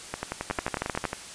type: two click trains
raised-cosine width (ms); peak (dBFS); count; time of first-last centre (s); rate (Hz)
0.5; -14 / -11; 12 / 8; 0.14-1.131 / 0.51-1.053; 11.1 / 12.9
effects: white hiss -42 dBFS RMS until 1.34 s + resampled to 22050 Hz